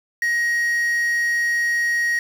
triangle tone with quantisation, 1885 Hz, A#6, 19 cents sharp, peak -16 dBFS, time 0.22-2.19 s, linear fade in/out 2 ms, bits 6, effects none

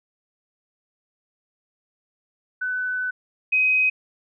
sine tone pair in turn, 1502 / 2520 Hz, F#6 / D#7, +26 / +21 cents, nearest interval major sixth, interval 895 cents, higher second, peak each -23 / -16 dBFS, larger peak second, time 2.61-3.11 / 3.52-3.9 s, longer first, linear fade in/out 10 ms, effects none

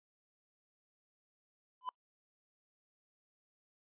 triangle tone with exponential growth, 1007 Hz, B5, 33 cents sharp, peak -30 dBFS, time 1.81-1.89 s, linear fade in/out 1 ms, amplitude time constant 17 ms, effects noise-tail reverb RT60 0.1 s tail -26 dB re dry + resampled to 8000 Hz

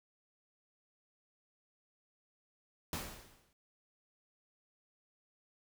pink noise with exponential decay, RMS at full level -37 dBFS, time 2.93-3.53 s, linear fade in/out 1 ms, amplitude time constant 130 ms, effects none

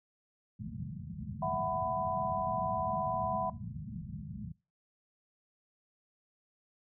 white low-pass noise, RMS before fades -40 dBFS, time 0.59-4.52 s, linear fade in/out 10 ms, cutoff 220 Hz, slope 96 dB/octave
sine chord, E suspended second, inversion none, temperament equal with one note detuned, 659.3 / 740 / 998.7 Hz, E5 / F#5 / B5, 0 / 0 / +19 cents, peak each -35 dBFS, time 1.42-3.5 s, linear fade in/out 5 ms
effects noise-tail reverb RT60 0.3 s tail -22 dB re dry + high-pass 80 Hz 12 dB/octave

